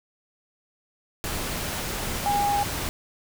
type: tone in noise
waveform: sine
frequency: 815 Hz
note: G#5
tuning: 33 cents flat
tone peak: -21 dBFS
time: 2.26-2.63 s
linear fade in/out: 0 ms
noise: pink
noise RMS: -30 dBFS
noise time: 1.24-2.89 s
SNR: +6 dB
effects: none